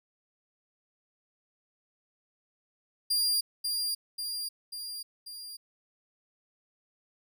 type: tone with echo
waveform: sawtooth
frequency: 4798 Hz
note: D8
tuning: 36 cents sharp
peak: -22 dBFS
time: 3.1-3.41 s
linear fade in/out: 10 ms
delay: 540 ms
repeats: 4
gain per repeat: -4 dB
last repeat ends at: 5.57 s
effects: none